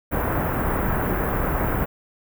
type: band-stop noise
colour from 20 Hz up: pink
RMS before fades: -23 dBFS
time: 0.11-1.86 s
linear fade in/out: 20 ms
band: 1700 to 16000 Hz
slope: 24 dB/octave
effects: none